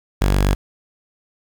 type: tone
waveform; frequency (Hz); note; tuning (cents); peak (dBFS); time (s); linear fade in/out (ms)
sawtooth; 48.41; G1; -21; -10; 0.21-0.55; 10
effects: 7-bit